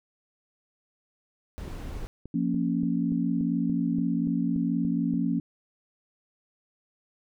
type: noise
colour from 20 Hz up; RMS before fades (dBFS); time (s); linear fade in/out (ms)
brown; -36; 1.58-2.07; 0
type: click train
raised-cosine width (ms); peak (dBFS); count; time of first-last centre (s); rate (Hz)
3; -27; 13; 1.68-5.138; 3.47
type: chord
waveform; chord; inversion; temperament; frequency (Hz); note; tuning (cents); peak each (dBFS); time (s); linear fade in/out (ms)
sine; Bb minor; second; equal; 174.61 / 233.1 / 277.2; F3 / Bb3 / Db4; 0 / 0 / 0; -28; 2.34-5.4; 5
effects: none